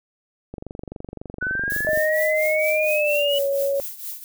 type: click train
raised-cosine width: 2 ms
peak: -20 dBFS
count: 35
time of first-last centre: 0.54-1.975 s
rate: 23.7 Hz
type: exponential sweep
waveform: sine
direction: up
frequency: 1480 to 2960 Hz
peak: -22 dBFS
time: 1.41-3.39 s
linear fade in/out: 10 ms
type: noise with tremolo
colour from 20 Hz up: violet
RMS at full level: -30 dBFS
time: 1.7-4.24 s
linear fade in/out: 0 ms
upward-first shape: triangle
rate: 4.3 Hz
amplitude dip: 80%
type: tone with pitch glide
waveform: sine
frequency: 620 to 555.6 Hz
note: D#5 to C#5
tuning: -6 to +4 cents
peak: -19 dBFS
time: 1.87-3.8 s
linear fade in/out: 0 ms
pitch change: -190 cents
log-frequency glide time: 2.83-3.46 s
effects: none